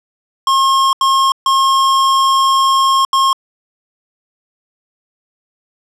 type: tone bursts at uneven times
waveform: square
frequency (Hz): 1075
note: C6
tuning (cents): +47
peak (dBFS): -10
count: 4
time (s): 0.47-0.93 / 1.01-1.32 / 1.46-3.05 / 3.13-3.33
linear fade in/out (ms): 2
effects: low-pass 8000 Hz 12 dB/octave